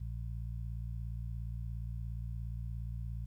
harmonic tone, 57.1 Hz, A#1, 35 cents flat, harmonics 1 / 2 / 3, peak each -39 / -41 / -51 dBFS, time 0-3.26 s, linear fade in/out 10 ms, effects 12-bit

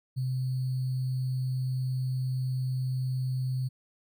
sine tone with sample-and-hold, 129.2 Hz, C3, 21 cents flat, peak -27 dBFS, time 0.16-3.69 s, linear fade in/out 20 ms, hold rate 4410 Hz, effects none

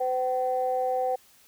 sine tone pair together, 509.9 / 764 Hz, C5 / G5, -45 / -45 cents, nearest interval perfect fifth, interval 700 cents, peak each -26 dBFS, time 0-1.16 s, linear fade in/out 10 ms, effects tanh soft clip ceiling -16 dBFS + white hiss -58 dBFS RMS until 1.47 s

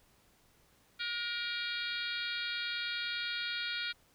harmonic tone with a mistuned harmonic, 470.4 Hz, A#4, 16 cents sharp, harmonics 3 / 4 / 5 / 6 / 7 / 8 / 9 / 10, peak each -39 / -46 / -41 / -48 / -42 / -42 / -44 / -50 dBFS, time 0.99-3.93 s, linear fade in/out 20 ms, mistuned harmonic 3, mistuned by +27 cents, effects pink hiss -67 dBFS RMS until 4.14 s

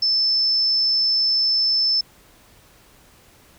sine tone, 5274 Hz, E8, in tune, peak -16 dBFS, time 0.02-2.01 s, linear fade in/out 5 ms, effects pink hiss -52 dBFS RMS until 3.58 s

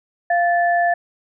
sine tone pair together, 694.9 / 1749 Hz, F5 / A6, -9 / -11 cents, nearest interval octave + major third, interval 1598 cents, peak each -15 / -21 dBFS, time 0.3-0.94 s, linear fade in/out 5 ms, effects none

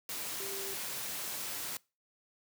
sine tone in noise, 392 Hz, G4, in tune, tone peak -43 dBFS, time 0.4-0.74 s, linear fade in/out 2 ms, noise white, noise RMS -39 dBFS, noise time 0.09-1.77 s, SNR -7 dB, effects noise-tail reverb RT60 0.3 s tail -24 dB re dry + high-pass 100 Hz 12 dB/octave

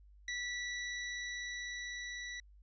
sawtooth tone with level ramp, 1956 Hz, B6, 17 cents flat, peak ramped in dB -33 to -38 dBFS, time 0.28-2.4 s, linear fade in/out 2 ms, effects added 50 Hz sine -57 dBFS peak until 2.62 s + resampled to 16000 Hz

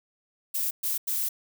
violet noise bursts at uneven times, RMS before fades -28 dBFS, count 3, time 0.54-0.71 / 0.83-0.98 / 1.07-1.29 s, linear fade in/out 10 ms, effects none

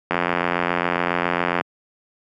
click train, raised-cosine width 0.5 ms, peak -4 dBFS, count 132, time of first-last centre 0.11-1.611 s, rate 87.3 Hz, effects high-pass 150 Hz 12 dB/octave

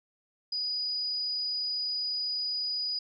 sine tone, 4934 Hz, D#8, 15 cents flat, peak -29 dBFS, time 0.52-2.99 s, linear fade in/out 5 ms, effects none

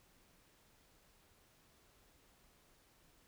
silence, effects pink hiss -69 dBFS RMS until 3.27 s

